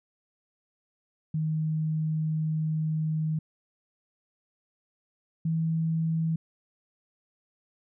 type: tone pair in turn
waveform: sine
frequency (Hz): 156.7 / 162.04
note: D#3 / E3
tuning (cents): +13 / -29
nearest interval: minor second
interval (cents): 58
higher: second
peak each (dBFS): -25 / -24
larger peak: second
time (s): 1.34-3.39 / 5.45-6.36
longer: first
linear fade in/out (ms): 5
effects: none